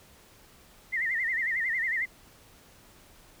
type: tone with vibrato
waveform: sine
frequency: 1949 Hz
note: B6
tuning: 23 cents flat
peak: -26 dBFS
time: 0.92-2.06 s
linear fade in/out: 20 ms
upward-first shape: sine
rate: 11 Hz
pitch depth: 140 cents each way
effects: pink hiss -56 dBFS RMS until 3.4 s